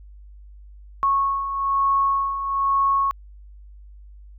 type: beating tone pair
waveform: sine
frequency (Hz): 1100 / 1101.1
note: C#6 / C#6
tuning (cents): -14 / -12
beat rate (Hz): 1.1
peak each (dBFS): -26 / -19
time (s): 1.03-3.11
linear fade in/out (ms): 0
effects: added 50 Hz sine -41 dBFS peak until 4.38 s